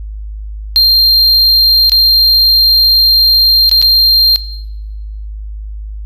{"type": "tone with dropouts", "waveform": "triangle", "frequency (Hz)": 4186, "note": "C8", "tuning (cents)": 0, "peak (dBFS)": -3, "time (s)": [0.76, 4.36], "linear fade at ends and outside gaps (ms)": 0, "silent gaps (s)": [[1.896, 1.919], [3.694, 3.714], [3.816, 3.825]], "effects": ["noise-tail reverb RT60 1.0 s tail -17 dB re dry", "added 52 Hz sine -21 dBFS peak until 6.05 s"]}